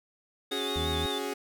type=tone with vibrato; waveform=triangle; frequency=3628 Hz; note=A#7; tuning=48 cents flat; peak=-32 dBFS; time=0.51-1.19 s; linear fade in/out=10 ms; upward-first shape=sine; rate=5.8 Hz; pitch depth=54 cents each way
type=chord; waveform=sawtooth; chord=C# suspended fourth; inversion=none; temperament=equal; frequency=277.2 / 370 / 415.3 Hz; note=C#4 / F#4 / G#4; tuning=0 / 0 / 0 cents; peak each=-33 / -33 / -30 dBFS; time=0.51-1.34 s; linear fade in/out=10 ms
type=harmonic tone; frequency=80.1 Hz; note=E2; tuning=49 cents flat; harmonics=1 / 2 / 3; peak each=-32 / -38 / -42 dBFS; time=0.76-1.06 s; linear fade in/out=0 ms
effects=none